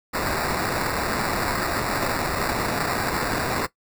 white noise with sample-and-hold, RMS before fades -25 dBFS, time 0.13-3.67 s, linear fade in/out 20 ms, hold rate 3150 Hz, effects noise-tail reverb RT60 0.1 s tail -17 dB re dry

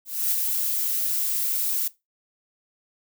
violet noise with ADSR envelope, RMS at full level -22 dBFS, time 0.05-1.88 s, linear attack 260 ms, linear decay 36 ms, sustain -3 dB, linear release 6 ms, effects noise-tail reverb RT60 0.2 s tail -18 dB re dry

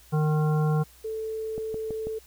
harmonic tone, 153.3 Hz, D#3, 25 cents flat, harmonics 1 / 3 / 5 / 7 / 9, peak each -21 / -31 / -35 / -38 / -40 dBFS, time 0.12-0.84 s, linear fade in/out 20 ms
sine tone, 440.2 Hz, A4, 1 cent sharp, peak -29 dBFS, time 1.04-2.19 s, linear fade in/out 10 ms
click train, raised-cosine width 2 ms, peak -22 dBFS, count 4, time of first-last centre 1.58-2.07 s, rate 6.12 Hz
effects added 60 Hz sine -55 dBFS peak until 2.26 s + white hiss -55 dBFS RMS until 2.26 s

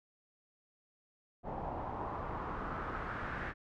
pink noise with low-pass filter sweep, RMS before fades -40 dBFS, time 1.43-3.54 s, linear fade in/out 50 ms, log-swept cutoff 780 to 1700 Hz, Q 3.1, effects none

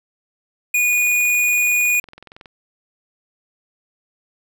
square tone, 2455 Hz, D#7, 24 cents flat, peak -15 dBFS, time 0.74-2 s, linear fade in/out 5 ms
click train, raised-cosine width 0.3 ms, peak -24 dBFS, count 34, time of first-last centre 0.93-2.458 s, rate 21.6 Hz
effects none

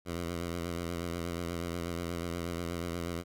10% pulse tone with vibrato, 85.7 Hz, F2, 32 cents flat, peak -26 dBFS, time 0.05-3.24 s, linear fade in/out 50 ms, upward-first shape sine, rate 8.3 Hz, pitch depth 48 cents each way, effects none

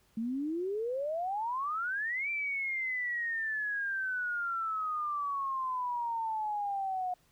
sine exponential two-way sweep, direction up then down, 217.5 to 2359 to 721 Hz, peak -31 dBFS, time 0.17-7.14 s, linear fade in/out 5 ms, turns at 2.3 s, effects pink hiss -68 dBFS RMS until 7.31 s

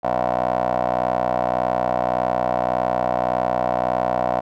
15% pulse tone with band-pass filter, 61.74 Hz, B1, in tune, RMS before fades -21 dBFS, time 0.03-4.41 s, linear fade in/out 20 ms, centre 750 Hz, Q 5.7, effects none

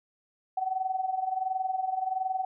sine tone with amplitude modulation, 755 Hz, F#5, 35 cents sharp, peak -24 dBFS, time 0.57-2.45 s, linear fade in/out 5 ms, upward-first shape sine, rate 21.4 Hz, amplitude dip 75%, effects none

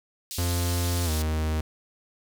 pink band-pass noise, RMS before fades -35 dBFS, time 0.31-1.22 s, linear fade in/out 0 ms, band 3400 to 16000 Hz, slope 24 dB/octave
45% pulse tone with pitch glide, 87.31 to 78.23 Hz, F2 to D#2, 0 to +10 cents, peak -24 dBFS, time 0.38-1.61 s, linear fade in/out 5 ms, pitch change -190 cents, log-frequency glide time 1.05-1.1 s
effects none

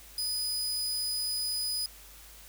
sawtooth tone, 4978 Hz, D#8, in tune, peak -27 dBFS, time 0.18-1.86 s, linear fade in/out 2 ms, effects added 50 Hz sine -54 dBFS peak until 2.48 s + white hiss -52 dBFS RMS until 2.48 s

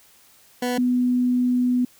20% pulse / sine tone pair in turn, 246.9 / 248.2 Hz, B3 / B3, 0 / +9 cents, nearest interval unison, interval 9 cents, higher second, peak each -17 dBFS, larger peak neither, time 0.62-0.78 / 0.78-1.85 s, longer second, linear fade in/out 5 ms, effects white hiss -54 dBFS RMS until 1.99 s

